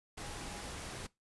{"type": "tone in noise", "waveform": "sine", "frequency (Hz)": 821, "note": "G#5", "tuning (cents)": -20, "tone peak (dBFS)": -53, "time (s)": [0.21, 0.68], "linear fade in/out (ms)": 10, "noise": "pink", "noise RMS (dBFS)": -44, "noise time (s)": [0.17, 1.07], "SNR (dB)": -12, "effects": ["noise-tail reverb RT60 0.2 s tail -21 dB re dry", "resampled to 24000 Hz"]}